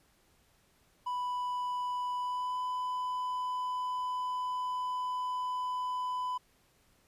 triangle tone with pitch glide, 990 to 1001.5 Hz, B5 to B5, +4 to +24 cents, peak -30 dBFS, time 1.06-6.38 s, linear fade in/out 10 ms, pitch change +20 cents, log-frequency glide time 2.19-2.58 s, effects pink hiss -68 dBFS RMS until 7.07 s + resampled to 32000 Hz

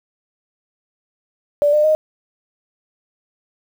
sine tone with pitch steps, 583 / 601.5 / 620.5 Hz, D5 / D5 / D#5, -13 / +41 / -5 cents, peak -11 dBFS, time 1.62-1.95 s, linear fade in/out 0 ms, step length 110 ms, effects 7-bit

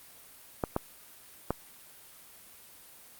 clicks, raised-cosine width 1 ms, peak -13 dBFS, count 3, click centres 0.638 / 0.764 / 1.506 s, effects white hiss -53 dBFS RMS until 3.19 s + Opus 32 kbps

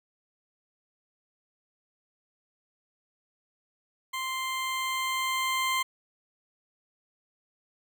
20% pulse tone with level ramp, 1046.5 Hz, C6, in tune, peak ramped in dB -26 to -20 dBFS, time 4.13-5.83 s, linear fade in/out 10 ms, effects none

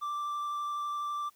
triangle tone with vibrato, 1174.7 Hz, D6, in tune, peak -30 dBFS, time 0.01-1.3 s, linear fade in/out 20 ms, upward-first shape triangle, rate 12 Hz, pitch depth 10 cents each way, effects white hiss -66 dBFS RMS until 1.35 s

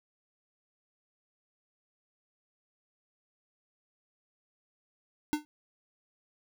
square tone with exponential decay, 300 Hz, D4, 37 cents sharp, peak -23 dBFS, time 5.33-5.45 s, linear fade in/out 0 ms, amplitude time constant 26 ms, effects none

